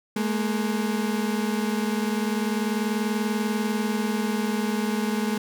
35% pulse tone pair together, 211 / 231.3 Hz, G#3 / A#3, +28 / -13 cents, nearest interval major second, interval 159 cents, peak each -23 / -27 dBFS, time 0.16-5.38 s, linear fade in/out 5 ms, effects none

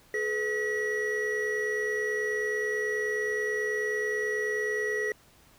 triangle tone cluster, 424.7 / 494 / 1929 Hz, G#4 / B4 / B6, +39 / 0 / -41 cents, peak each -28 / -35 / -28 dBFS, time 0.14-5.12 s, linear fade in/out 2 ms, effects tanh soft clip ceiling -16 dBFS + pink hiss -59 dBFS RMS until 5.58 s

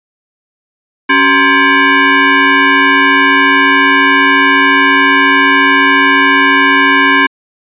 sine tone with frequency modulation, 277.2 Hz, C#4, in tune, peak -5 dBFS, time 1.09-7.27 s, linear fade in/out 10 ms, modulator 660 Hz, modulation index 3.4, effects resampled to 8000 Hz

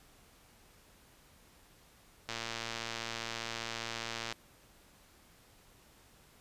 click train, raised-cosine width 0.2 ms, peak -20 dBFS, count 235, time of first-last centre 2.29-4.325 s, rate 115 Hz, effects pink hiss -62 dBFS RMS until 6.4 s + resampled to 32000 Hz

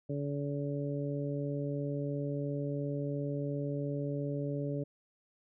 harmonic tone, 142.9 Hz, D3, 47 cents flat, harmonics 1 / 2 / 3 / 4, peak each -35 / -38 / -40 / -41 dBFS, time 0.09-4.84 s, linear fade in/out 10 ms, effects none

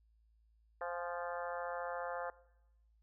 harmonic tone with a mistuned harmonic, 174.61 Hz, F3, in tune, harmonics 3 / 4 / 5 / 6 / 7 / 8 / 9 / 10, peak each -42 / -44 / -46 / -48 / -49 / -50 / -51 / -52 dBFS, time 0.81-2.3 s, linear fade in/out 2 ms, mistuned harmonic 5, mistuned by -39 cents, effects noise-tail reverb RT60 0.9 s tail -20 dB re dry + added 55 Hz sine -67 dBFS peak until 3.02 s

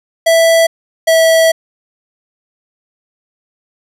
square tone pair in turn, 659.3 / 651.7 Hz, E5 / E5, 0 / -20 cents, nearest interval unison, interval 20 cents, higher first, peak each -7 dBFS, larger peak neither, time 0.26-0.67 / 1.07-1.52 s, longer second, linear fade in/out 10 ms, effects resampled to 32000 Hz + 8-bit

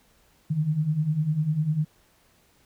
sine beating tone pair, 146.4 / 156.4 Hz, D3 / D#3, -5 / +9 cents, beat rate 10 Hz, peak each -28 / -23 dBFS, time 0.5-1.85 s, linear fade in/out 10 ms, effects pink hiss -62 dBFS RMS until 2.65 s

